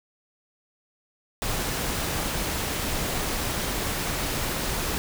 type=noise; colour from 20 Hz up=pink; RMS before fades=-28 dBFS; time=1.42-4.98 s; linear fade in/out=0 ms; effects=none